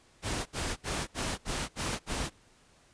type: noise bursts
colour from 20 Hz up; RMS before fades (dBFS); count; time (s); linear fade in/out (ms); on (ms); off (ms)
pink; -33; 7; 0.22-2.302; 50; 240; 67
effects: pink hiss -62 dBFS RMS until 2.93 s + resampled to 22050 Hz